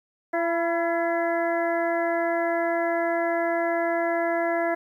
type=harmonic tone with a mistuned harmonic; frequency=337.8 Hz; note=E4; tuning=42 cents sharp; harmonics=1 / 2 / 3 / 4 / 5 / 6; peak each=-28 / -24 / -34 / -36 / -32 / -35 dBFS; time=0.33-4.75 s; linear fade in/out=10 ms; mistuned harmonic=3; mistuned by=-45 cents; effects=10-bit